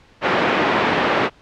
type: band-pass noise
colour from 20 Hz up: pink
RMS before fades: -18 dBFS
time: 0.21-1.3 s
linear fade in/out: 50 ms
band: 290 to 2500 Hz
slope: 12 dB/octave
effects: pink hiss -51 dBFS RMS until 1.41 s + low-pass 4000 Hz 12 dB/octave